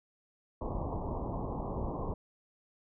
pink low-pass noise, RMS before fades -36 dBFS, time 0.61-2.14 s, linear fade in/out 5 ms, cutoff 1100 Hz, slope 96 dB/octave, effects none

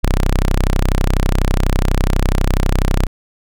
sawtooth tone, 32.1 Hz, C1, 32 cents flat, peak -8 dBFS, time 0.03-3.07 s, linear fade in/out 10 ms, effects none

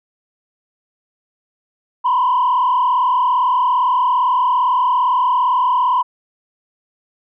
sine tone with frequency modulation, 1000 Hz, B5, 21 cents sharp, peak -11 dBFS, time 2.04-6.03 s, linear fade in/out 20 ms, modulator 37.6 Hz, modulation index 1.2, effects tanh soft clip ceiling -9 dBFS

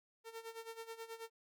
sawtooth tone with tremolo, 453.9 Hz, A#4, 46 cents flat, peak -40 dBFS, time 0.24-1.3 s, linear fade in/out 50 ms, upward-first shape sine, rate 9.3 Hz, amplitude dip 80%, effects none

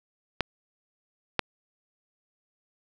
clicks, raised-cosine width 0.3 ms, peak -8 / -6 dBFS, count 2, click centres 0.407 / 1.393 s, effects none

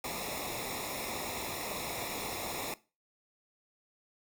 pink noise with comb filter, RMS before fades -38 dBFS, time 0.04-2.74 s, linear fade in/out 2 ms, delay 0.65 ms, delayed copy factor -0.8, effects noise-tail reverb RT60 0.3 s tail -19 dB re dry

